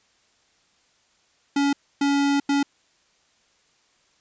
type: tone bursts at uneven times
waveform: square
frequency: 282 Hz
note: C#4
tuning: 30 cents sharp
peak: -19 dBFS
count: 3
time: 1.56-1.73 / 2.01-2.4 / 2.49-2.63 s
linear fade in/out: 5 ms
effects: white hiss -63 dBFS RMS until 4.2 s + resampled to 16000 Hz